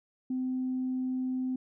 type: tone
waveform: sine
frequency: 256.9 Hz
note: C4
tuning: 32 cents flat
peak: -28 dBFS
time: 0.3-1.56 s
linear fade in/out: 5 ms
effects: tanh soft clip ceiling -24 dBFS